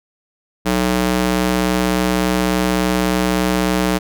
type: tone with high-pass filter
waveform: square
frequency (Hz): 61.74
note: B1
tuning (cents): 0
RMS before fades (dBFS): -17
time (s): 0.65-3.99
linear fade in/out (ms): 20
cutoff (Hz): 190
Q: 0.82
effects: none